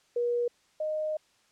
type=tone pair in turn; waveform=sine; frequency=480 / 617.5 Hz; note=B4 / D#5; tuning=-49 / -13 cents; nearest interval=major third; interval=436 cents; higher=second; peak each=-25 / -28 dBFS; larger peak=first; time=0.16-0.48 / 0.8-1.17 s; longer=second; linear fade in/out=5 ms; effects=white hiss -66 dBFS RMS until 1.51 s + low-pass 7000 Hz 12 dB/octave